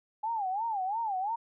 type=tone with vibrato; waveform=sine; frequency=829 Hz; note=G#5; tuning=3 cents flat; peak=-29 dBFS; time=0.23-1.36 s; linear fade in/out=10 ms; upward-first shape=sine; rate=2.9 Hz; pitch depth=200 cents each way; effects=none